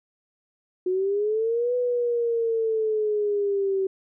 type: linear two-way sweep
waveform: sine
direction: up then down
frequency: 361.4 to 496.1 to 381 Hz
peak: -21 dBFS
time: 0.86-3.87 s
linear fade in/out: 5 ms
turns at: 1.75 s
effects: none